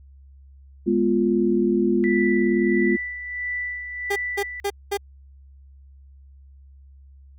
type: chord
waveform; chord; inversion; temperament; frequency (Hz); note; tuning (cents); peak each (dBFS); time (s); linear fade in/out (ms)
sine; F diminished; first; equal; 207.7 / 246.9 / 349.2; Ab3 / Cb4 / F4; 0 / 0 / 0; -22 / -23 / -20; 0.86-2.97; 20
type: tone with tremolo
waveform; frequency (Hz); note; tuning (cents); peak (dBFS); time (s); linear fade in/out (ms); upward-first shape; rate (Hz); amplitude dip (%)
sine; 1975.5; B6; 0; -24; 2.04-4.6; 0; sine; 1.5; 55
type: tone bursts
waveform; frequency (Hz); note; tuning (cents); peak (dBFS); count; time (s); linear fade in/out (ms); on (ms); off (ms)
30% pulse; 402.6; G4; +46; -19; 4; 4.1-4.974; 10; 61; 210
effects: added 68 Hz sine -45 dBFS peak until 7.38 s